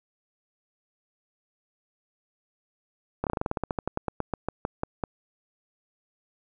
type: slowing click train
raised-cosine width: 1 ms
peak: -13 dBFS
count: 21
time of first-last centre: 3.24-5.038 s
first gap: 28 ms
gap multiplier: 1.11
effects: none